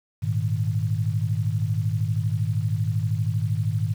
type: chord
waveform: sine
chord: Ab suspended second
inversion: none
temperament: equal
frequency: 103.83 / 116.54 / 155.56 Hz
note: Ab2 / Bb2 / Eb3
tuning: 0 / 0 / 0 cents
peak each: -24 / -26 / -28 dBFS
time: 0.22-3.94 s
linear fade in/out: 20 ms
effects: 8-bit